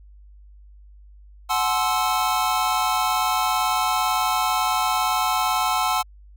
square chord, F# half-diminished seventh, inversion none, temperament equal with one note detuned, 740 / 857.9 / 1046.5 / 1318.5 Hz, F#5 / A5 / C6 / E6, 0 / -44 / 0 / 0 cents, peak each -26 dBFS, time 1.49-6.03 s, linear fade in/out 20 ms, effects added 50 Hz sine -44 dBFS peak until 6.36 s

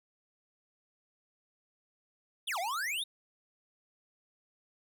square exponential two-way sweep, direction down then up, 3821 to 653 to 3821 Hz, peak -33 dBFS, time 2.47-3.04 s, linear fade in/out 10 ms, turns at 2.59 s, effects none

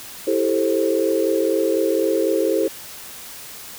sine chord, A minor seventh, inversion second, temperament just, 330 / 396 / 440 / 528 Hz, E4 / G4 / A4 / C5, +2 / +18 / 0 / +16 cents, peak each -22 dBFS, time 0.27-2.68 s, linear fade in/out 5 ms, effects white hiss -37 dBFS RMS until 3.78 s

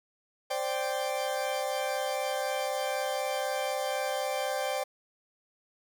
40% pulse chord, C suspended second, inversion none, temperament equal, 523.3 / 587.3 / 784 Hz, C5 / D5 / G5, 0 / 0 / 0 cents, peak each -33 dBFS, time 0.5-4.84 s, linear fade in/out 10 ms, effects none

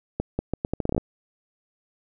accelerating click train, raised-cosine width 2 ms, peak -11 dBFS, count 12, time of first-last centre 0.2-0.979 s, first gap 190 ms, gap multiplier 0.77, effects none

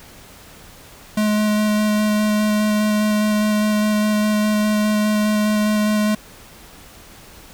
square tone with vibrato, 211.7 Hz, G#3, 33 cents sharp, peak -16 dBFS, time 1.17-6.15 s, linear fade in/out 5 ms, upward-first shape square, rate 4.9 Hz, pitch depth 8 cents each way, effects pink hiss -43 dBFS RMS until 7.53 s

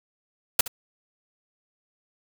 white noise with echo, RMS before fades -17 dBFS, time 0.59-0.61 s, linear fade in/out 5 ms, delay 69 ms, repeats 1, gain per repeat -15 dB, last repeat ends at 0.679 s, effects none

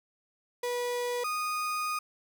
35% pulse tone pair in turn, 487.3 / 1236.5 Hz, B4 / D#6, -23 / -11 cents, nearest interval octave + major third, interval 1612 cents, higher second, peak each -28 dBFS, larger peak neither, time 0.63-1.24 / 1.24-1.99 s, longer second, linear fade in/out 5 ms, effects none

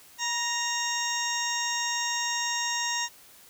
harmonic tone with a mistuned harmonic, 933 Hz, A#5, 1 cent sharp, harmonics 1 / 2 / 3 / 4 / 6 / 7 / 8, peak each -33 / -33 / -37 / -35 / -33 / -35 / -38 dBFS, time 0.18-3.09 s, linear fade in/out 50 ms, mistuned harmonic 1, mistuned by +42 cents, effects white hiss -53 dBFS RMS until 3.49 s

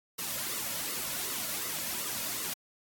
white noise with flanger, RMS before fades -35 dBFS, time 0.18-2.54 s, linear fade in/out 10 ms, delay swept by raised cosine 1.2 to 2.6 ms, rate 2.7 Hz, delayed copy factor -0.65, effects AAC 64 kbps

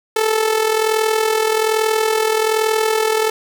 sawtooth tone with amplitude modulation, 438.5 Hz, A4, 6 cents flat, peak -8 dBFS, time 0.16-3.3 s, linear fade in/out 5 ms, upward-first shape sine, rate 41.2 Hz, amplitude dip 60%, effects none

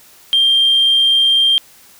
sine tone, 3182 Hz, G7, 25 cents sharp, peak -8 dBFS, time 0.33-1.58 s, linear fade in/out 0 ms, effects tanh soft clip ceiling -5 dBFS + white hiss -45 dBFS RMS until 1.99 s

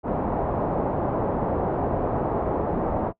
white low-pass noise, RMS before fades -25 dBFS, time 0.03-3.13 s, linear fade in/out 50 ms, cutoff 820 Hz, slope 24 dB/octave, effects noise-tail reverb RT60 0.1 s tail -22 dB re dry

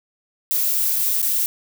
violet noise with dropouts, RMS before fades -20 dBFS, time 0.51-1.46 s, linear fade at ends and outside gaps 0 ms, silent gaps 0.959-0.963 / 1.217-1.227 s, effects none

